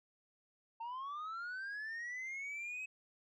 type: linear sweep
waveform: sine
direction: up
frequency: 899 to 2565 Hz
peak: -38 dBFS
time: 0.8-2.86 s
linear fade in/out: 10 ms
effects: tanh soft clip ceiling -40 dBFS